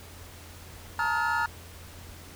triangle tone cluster, 865 / 926 / 1277 / 1420 / 1731 Hz, A5 / A#5 / D#6 / F6 / A6, -30 / -12 / +45 / +28 / -29 cents, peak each -32 / -27 / -32 / -27 / -32 dBFS, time 0.99-1.46 s, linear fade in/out 2 ms, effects added 85 Hz sine -47 dBFS peak until 2.35 s + pink hiss -48 dBFS RMS until 2.35 s

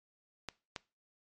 clicks, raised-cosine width 0.2 ms, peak -21 dBFS, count 2, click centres 0.487 / 0.762 s, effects noise-tail reverb RT60 0.3 s tail -21 dB re dry + MP3 48 kbps

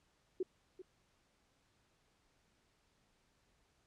sine tone with echo, 370 Hz, F#4, in tune, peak -33 dBFS, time 0.4-0.43 s, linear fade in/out 5 ms, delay 390 ms, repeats 1, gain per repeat -14 dB, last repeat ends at 0.82 s, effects pink hiss -75 dBFS RMS until 3.86 s + low-pass 8000 Hz 12 dB/octave

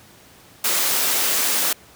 white high-pass noise, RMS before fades -20 dBFS, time 0.64-1.73 s, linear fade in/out 5 ms, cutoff 240 Hz, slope 12 dB/octave, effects pink hiss -48 dBFS RMS until 1.95 s + high-pass 80 Hz 12 dB/octave

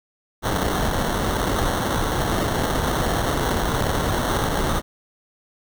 pink noise with sample-and-hold, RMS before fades -22 dBFS, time 0.42-4.82 s, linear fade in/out 50 ms, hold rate 2450 Hz, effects none

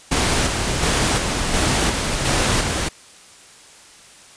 pink noise with tremolo, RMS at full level -18 dBFS, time 0.11-2.89 s, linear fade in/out 10 ms, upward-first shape square, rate 1.4 Hz, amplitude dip 35%, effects white hiss -45 dBFS RMS until 4.36 s + resampled to 22050 Hz

